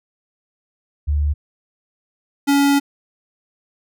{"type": "tone pair in turn", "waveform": ["sine", "square"], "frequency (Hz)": [73.42, 281.7], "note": ["D2", "C#4"], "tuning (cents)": [0, 28], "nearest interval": "octave + major seventh", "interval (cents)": 2328, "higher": "second", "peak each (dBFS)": [-15, -13], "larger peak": "second", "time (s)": [[1.07, 1.34], [2.47, 2.8]], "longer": "second", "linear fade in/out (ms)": 20, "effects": []}